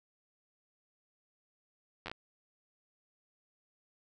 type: slowing click train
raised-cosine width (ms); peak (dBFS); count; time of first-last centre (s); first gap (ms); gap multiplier
0.3; -24; 5; 2.06-2.115; 10; 1.22
effects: none